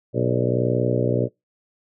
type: harmonic tone with a mistuned harmonic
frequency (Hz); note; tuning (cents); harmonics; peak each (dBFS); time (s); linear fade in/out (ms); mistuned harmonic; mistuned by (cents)
61.3; B1; -12; 2 / 3 / 4 / 5 / 6 / 7 / 8 / 9 / 10; -23 / -29 / -28 / -29 / -27 / -26 / -27 / -28 / -34; 0.13-1.29; 50; 9; +55
effects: noise-tail reverb RT60 0.2 s tail -26 dB re dry